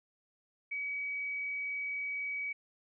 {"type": "tone", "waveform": "sine", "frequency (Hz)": 2271, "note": "C#7", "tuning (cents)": 41, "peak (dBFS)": -34, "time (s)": [0.71, 2.53], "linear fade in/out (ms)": 10, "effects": []}